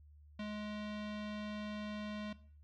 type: tone with low-pass filter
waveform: square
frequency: 210.3 Hz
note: G#3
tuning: 22 cents sharp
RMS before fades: -42 dBFS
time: 0.39-2.33 s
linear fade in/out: 5 ms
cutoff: 3400 Hz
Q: 1.8
effects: noise-tail reverb RT60 0.5 s tail -17 dB re dry + added 74 Hz sine -57 dBFS peak until 2.63 s